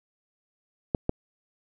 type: clicks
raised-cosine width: 2 ms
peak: -10 dBFS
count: 2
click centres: 0.948 / 1.094 s
effects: none